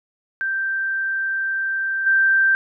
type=tone with level steps; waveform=sine; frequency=1568 Hz; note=G6; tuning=in tune; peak=-20 / -13 dBFS; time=0.41-2.55 s; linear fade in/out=0 ms; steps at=2.06 s; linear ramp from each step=10 ms; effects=none